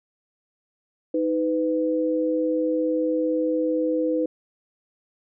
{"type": "tone pair together", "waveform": "sine", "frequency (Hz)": [314.5, 501], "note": ["D#4", "B4"], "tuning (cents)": [19, 25], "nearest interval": "minor sixth", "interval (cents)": 806, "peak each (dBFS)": -23, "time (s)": [1.14, 4.26], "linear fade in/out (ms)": 5, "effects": []}